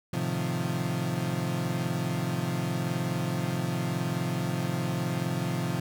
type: chord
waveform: 35% pulse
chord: F dominant seventh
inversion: first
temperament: equal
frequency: 110 / 130.81 / 155.56 / 174.61 Hz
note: A2 / C3 / Eb3 / F3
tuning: 0 / 0 / 0 / 0 cents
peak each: -36 / -30 / -33 / -30 dBFS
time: 0.13-5.8 s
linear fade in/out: 5 ms
effects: none